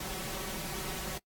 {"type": "noise with comb filter", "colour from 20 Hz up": "pink", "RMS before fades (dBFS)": -38, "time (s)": [0, 1.18], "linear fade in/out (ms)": 5, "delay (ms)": 5.3, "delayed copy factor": 1, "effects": ["noise-tail reverb RT60 0.1 s tail -22 dB re dry", "AAC 64 kbps"]}